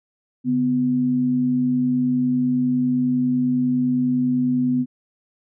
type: tone pair together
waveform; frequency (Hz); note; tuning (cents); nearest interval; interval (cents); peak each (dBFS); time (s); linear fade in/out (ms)
sine; 140.6 / 250.5; C#3 / B3; +25 / +25; minor seventh; 1000; -28 / -17; 0.44-4.86; 50
effects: none